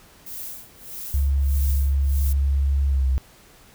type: noise with tremolo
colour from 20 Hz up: violet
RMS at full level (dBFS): -33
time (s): 0.26-2.33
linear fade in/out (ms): 5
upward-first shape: sine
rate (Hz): 1.6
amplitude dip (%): 95
type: tone with pitch glide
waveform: sine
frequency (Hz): 69.3 to 65.6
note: C#2 to C2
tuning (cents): 0 to +5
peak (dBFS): -17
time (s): 1.14-3.18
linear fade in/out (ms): 0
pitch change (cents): -95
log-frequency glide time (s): 2.88-3.07
effects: pink hiss -51 dBFS RMS until 3.74 s